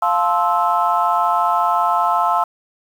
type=chord; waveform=sine; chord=F major seventh; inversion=none; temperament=just; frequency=698.5 / 873.1 / 1047.7 / 1309.6 Hz; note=F5 / A5 / C6 / E6; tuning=0 / -14 / +2 / -12 cents; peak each=-19 dBFS; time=0.02-2.44 s; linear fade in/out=5 ms; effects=tanh soft clip ceiling -4 dBFS + 7-bit